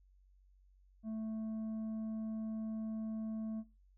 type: tone with tanh clipping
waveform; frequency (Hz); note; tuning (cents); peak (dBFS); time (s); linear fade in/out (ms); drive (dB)
sine; 220; A3; 0; -39; 1.03-3.64; 50; 6
effects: noise-tail reverb RT60 0.3 s tail -23 dB re dry + added 47 Hz sine -63 dBFS peak until 3.97 s